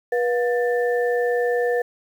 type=tone cluster; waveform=sine; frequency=484.6 / 713 / 1772 Hz; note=B4 / F5 / A6; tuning=-33 / +36 / +12 cents; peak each=-19 / -28 / -28 dBFS; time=0.12-1.82 s; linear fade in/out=5 ms; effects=8-bit